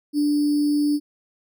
sine tone with sample-and-hold, 293.6 Hz, D4, in tune, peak -17 dBFS, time 0.13-1 s, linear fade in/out 50 ms, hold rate 4900 Hz, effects none

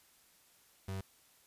35% pulse tone, 95.8 Hz, G2, 39 cents flat, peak -36 dBFS, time 0.88-1.01 s, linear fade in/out 5 ms, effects white hiss -66 dBFS RMS until 1.46 s + resampled to 32000 Hz

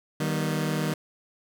sawtooth chord, Eb augmented, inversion none, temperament just, 155.56 / 194.45 / 243.1 Hz, Eb3 / G3 / B3, 0 / -14 / -27 cents, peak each -23 / -27 / -29 dBFS, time 0.2-0.94 s, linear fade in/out 5 ms, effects none

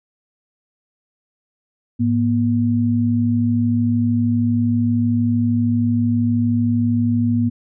sine tone pair together, 106.73 / 239.6 Hz, G#2 / A#3, +48 / +48 cents, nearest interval octave + major second, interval 1400 cents, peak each -19 / -16 dBFS, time 1.99-7.5 s, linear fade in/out 20 ms, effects none

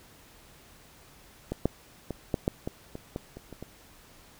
clicks, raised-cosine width 2 ms, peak -17 / -10 / -19 / -12 / -11 / -18 / -24 / -19 / -28 / -28 / -25 dBFS, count 11, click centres 1.52 / 1.656 / 2.107 / 2.342 / 2.479 / 2.675 / 2.954 / 3.161 / 3.37 / 3.527 / 3.626 s, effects pink hiss -55 dBFS RMS until 4.39 s

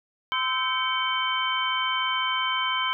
sine tone cluster, 1028 / 1307 / 1561 / 2243 / 3087 Hz, C6 / E6 / G6 / C#7 / G7, -31 / -15 / -8 / +20 / -27 cents, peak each -27 / -33 / -33 / -31 / -28 dBFS, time 0.32-2.93 s, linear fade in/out 0 ms, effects none

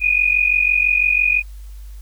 sine tone pair together, 2443 / 2489 Hz, D#7 / D#7, -32 / 0 cents, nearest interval unison, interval 32 cents, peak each -16 dBFS, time 0-1.43 s, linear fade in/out 50 ms, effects added 50 Hz sine -32 dBFS peak until 2.01 s + white hiss -53 dBFS RMS until 2.01 s

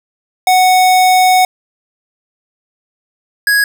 square tone pair in turn, 740 / 1661.2 Hz, F#5 / G#6, 0 / 0 cents, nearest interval octave + major second, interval 1400 cents, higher second, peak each -7 / -9 dBFS, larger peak first, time 0.47-1.45 / 3.47-3.64 s, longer first, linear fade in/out 2 ms, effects none

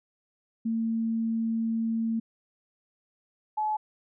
sine tone pair in turn, 226.2 / 856.3 Hz, A3 / A5, +48 / -47 cents, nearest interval octave + major seventh, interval 2305 cents, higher second, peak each -25 dBFS, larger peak neither, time 0.65-2.2 / 3.57-3.77 s, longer first, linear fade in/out 10 ms, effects none

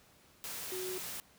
sine tone in noise, 370 Hz, F#4, in tune, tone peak -38 dBFS, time 0.72-0.98 s, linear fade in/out 0 ms, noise white, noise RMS -42 dBFS, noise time 0.44-1.2 s, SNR +1 dB, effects pink hiss -63 dBFS RMS until 1.38 s + high-pass 60 Hz 12 dB/octave

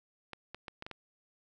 clicks, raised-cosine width 0.3 ms, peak -26 dBFS, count 6, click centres 0.333 / 0.546 / 0.682 / 0.824 / 0.865 / 0.913 s, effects none

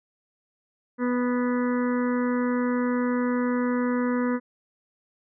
harmonic tone, 246.5 Hz, B3, 3 cents flat, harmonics 1 / 2 / 4 / 5 / 6 / 7 / 8, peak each -23 / -29 / -35 / -37 / -39 / -40 / -41 dBFS, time 0.98-4.4 s, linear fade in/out 50 ms, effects none

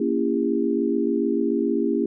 sine chord, A# diminished seventh, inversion none, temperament just, 233.1 / 279.7 / 335.6 / 402.8 Hz, A#3 / C#4 / E4 / G4, 0 / +16 / +31 / +47 cents, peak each -25 dBFS, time 0-2.06 s, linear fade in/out 5 ms, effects none

